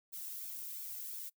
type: noise with flanger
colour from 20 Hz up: violet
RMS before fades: -44 dBFS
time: 0.12-1.3 s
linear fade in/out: 20 ms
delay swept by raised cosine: 1 to 1.78 ms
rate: 2.9 Hz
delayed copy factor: -0.6
effects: noise-tail reverb RT60 0.1 s tail -22 dB re dry